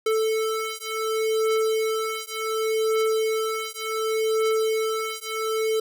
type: beating tone pair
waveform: square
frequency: 440 / 440.68 Hz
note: A4 / A4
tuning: 0 / +3 cents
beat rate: 0.68 Hz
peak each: -26 dBFS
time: 0.06-5.8 s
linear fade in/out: 5 ms
effects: none